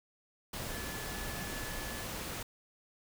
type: tone in noise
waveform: sine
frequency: 1724 Hz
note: A6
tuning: 36 cents flat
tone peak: -47 dBFS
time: 0.71-2.04 s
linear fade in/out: 5 ms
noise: pink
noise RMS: -40 dBFS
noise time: 0.53-2.43 s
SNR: -10 dB
effects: none